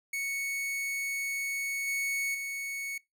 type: tone with level steps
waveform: 45% pulse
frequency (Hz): 2217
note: C#7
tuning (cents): 0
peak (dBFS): -31 / -29 / -34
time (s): 0.13-2.98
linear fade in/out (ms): 5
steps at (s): 1.87 / 2.34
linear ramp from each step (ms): 10
effects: noise-tail reverb RT60 0.2 s tail -23 dB re dry